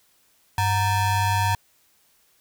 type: ring-modulated tone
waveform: square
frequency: 415.3 Hz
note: G#4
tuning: in tune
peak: -17 dBFS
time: 0.58-1.55 s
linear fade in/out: 2 ms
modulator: 514 Hz
effects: white hiss -62 dBFS RMS until 2.4 s